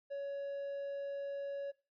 triangle tone, 560 Hz, C#5, 18 cents sharp, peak -36 dBFS, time 0.1-1.72 s, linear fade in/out 20 ms, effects noise-tail reverb RT60 0.3 s tail -21 dB re dry + resampled to 11025 Hz

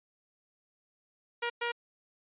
10% pulse tone bursts at uneven times, 474.4 Hz, A#4, 30 cents sharp, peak -22 dBFS, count 2, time 1.42-1.5 / 1.61-1.72 s, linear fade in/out 10 ms, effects resampled to 8000 Hz

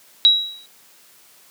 sine tone with exponential decay, 3871 Hz, B7, 35 cents flat, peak -6 dBFS, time 0.25-0.66 s, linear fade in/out 0 ms, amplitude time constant 89 ms, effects white hiss -51 dBFS RMS until 1.5 s + high-pass 150 Hz 12 dB/octave

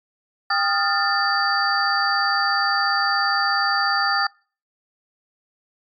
sine tone cluster, 797 / 1237 / 1394 / 1779 / 4634 Hz, G5 / D#6 / F6 / A6 / D8, +28 / -10 / -4 / +19 / -24 cents, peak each -24 dBFS, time 0.5-4.27 s, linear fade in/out 5 ms, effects noise-tail reverb RT60 0.4 s tail -26 dB re dry + MP3 64 kbps

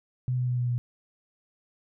sine tone with pitch steps, 126.2 / 125.04 / 123.89 / 122.75 / 121.62 Hz, B2 / B2 / B2 / B2 / B2, +38 / +22 / +6 / -10 / -26 cents, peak -24 dBFS, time 0.28-0.78 s, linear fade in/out 0 ms, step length 100 ms, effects none

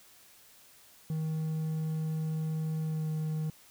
triangle tone with pitch glide, 157.8 to 156.08 Hz, D#3 to D#3, +25 to +6 cents, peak -28 dBFS, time 1.1-3.5 s, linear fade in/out 2 ms, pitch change -19 cents, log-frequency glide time 2.83-3.09 s, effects white hiss -58 dBFS RMS until 3.7 s

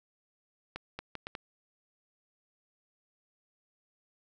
accelerating click train, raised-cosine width 0.3 ms, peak -22 dBFS, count 5, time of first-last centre 0.76-1.352 s, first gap 230 ms, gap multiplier 0.71, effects none

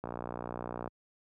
click train, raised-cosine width 1 ms, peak -23 dBFS, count 51, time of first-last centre 0.04-0.876 s, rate 59.8 Hz, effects high-pass 80 Hz 12 dB/octave

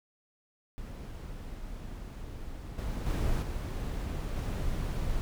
brown noise with level steps, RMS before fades -41 / -34 / -29 / -34 / -32 dBFS, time 0.78-5.21 s, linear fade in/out 0 ms, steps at 2.78 / 3.06 / 3.42 / 4.36 s, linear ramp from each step 5 ms, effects none

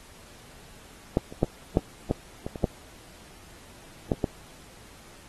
clicks, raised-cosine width 2 ms, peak -7 / -27 / -7 / -6 / -10 / -19 / -22 / -8 / -10 / -11 dBFS, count 10, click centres 1.171 / 1.325 / 1.431 / 1.771 / 2.111 / 2.465 / 2.558 / 2.642 / 4.118 / 4.242 s, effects pink hiss -51 dBFS RMS until 5.28 s + AAC 32 kbps

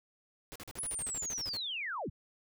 pink noise bursts, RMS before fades -46 dBFS, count 14, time 0.52-1.57 s, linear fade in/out 0 ms, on 36 ms, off 42 ms
sine linear sweep, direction down, 10500 to 47.05 Hz, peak -35 dBFS, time 0.78-2.1 s, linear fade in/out 10 ms
effects none

